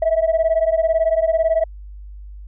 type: beating tone pair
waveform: sine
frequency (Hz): 641 / 659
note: E5 / E5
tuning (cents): -49 / -1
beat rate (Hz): 18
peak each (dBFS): -16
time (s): 0.02-1.64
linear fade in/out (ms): 5
effects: tanh soft clip ceiling -10 dBFS + added 50 Hz sine -33 dBFS peak until 2.47 s